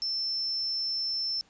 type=tone; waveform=sine; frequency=5330 Hz; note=E8; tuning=18 cents sharp; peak=-28 dBFS; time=0.02-1.41 s; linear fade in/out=0 ms; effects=pink hiss -62 dBFS RMS until 1.49 s + resampled to 16000 Hz